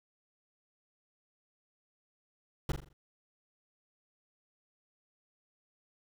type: noise with echo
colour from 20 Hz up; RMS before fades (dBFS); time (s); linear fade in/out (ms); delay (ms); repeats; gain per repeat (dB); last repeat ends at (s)
brown; -30; 2.69-2.72; 2; 42; 5; -7; 2.93
effects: none